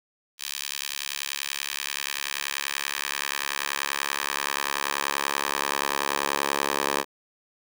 10% pulse tone with high-pass filter sweep, 70.4 Hz, C#2, 27 cents sharp, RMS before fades -29 dBFS, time 0.38-7.05 s, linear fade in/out 50 ms, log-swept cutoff 3400 to 630 Hz, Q 0.96, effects none

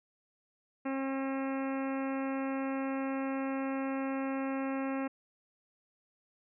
harmonic tone, 269.2 Hz, C4, 49 cents sharp, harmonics 1 / 2 / 3 / 4 / 5 / 6 / 7 / 8 / 9 / 10, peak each -33 / -39 / -43 / -45 / -47 / -49 / -50 / -51 / -52 / -53 dBFS, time 0.85-5.08 s, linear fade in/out 10 ms, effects none

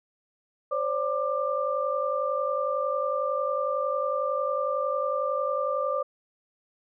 sine tone cluster, 526 / 577 / 1188 Hz, C5 / D5 / D6, +9 / -31 / +20 cents, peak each -29 dBFS, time 0.71-6.03 s, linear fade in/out 10 ms, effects none

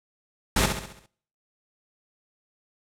pink noise with echo, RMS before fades -21 dBFS, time 0.56-0.66 s, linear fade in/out 5 ms, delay 67 ms, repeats 6, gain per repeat -6 dB, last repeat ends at 1.062 s, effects noise-tail reverb RT60 0.6 s tail -24 dB re dry + low-pass 11000 Hz 12 dB/octave

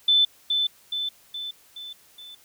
sine tone with echo, 3520 Hz, A7, in tune, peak -15 dBFS, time 0.08-0.25 s, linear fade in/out 5 ms, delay 420 ms, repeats 5, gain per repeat -5 dB, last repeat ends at 2.35 s, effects white hiss -56 dBFS RMS until 2.44 s

